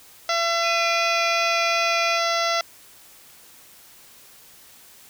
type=harmonic tone; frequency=675 Hz; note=E5; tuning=41 cents sharp; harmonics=1 / 2 / 3 / 4 / 5 / 6 / 7 / 8 / 9; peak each=-24 / -25 / -28 / -33 / -32 / -34 / -32 / -33 / -34 dBFS; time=0.29-2.61 s; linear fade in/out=2 ms
type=tone with vibrato; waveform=sine; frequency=2453 Hz; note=D#7; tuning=25 cents flat; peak=-25 dBFS; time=0.62-2.2 s; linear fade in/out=50 ms; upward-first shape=sine; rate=2.7 Hz; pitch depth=19 cents each way
effects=white hiss -49 dBFS RMS until 5.09 s